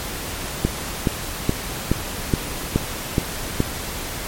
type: click train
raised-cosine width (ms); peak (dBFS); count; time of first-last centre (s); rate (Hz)
3; -3; 8; 0.65-3.604; 2.37
effects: pink hiss -29 dBFS RMS until 4.27 s + MP3 64 kbps